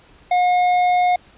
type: tone with tanh clipping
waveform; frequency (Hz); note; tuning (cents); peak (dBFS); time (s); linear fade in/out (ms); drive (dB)
triangle; 720; F#5; -47; -15; 0.31-1.16; 5; 13
effects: pink hiss -50 dBFS RMS until 1.37 s + resampled to 8000 Hz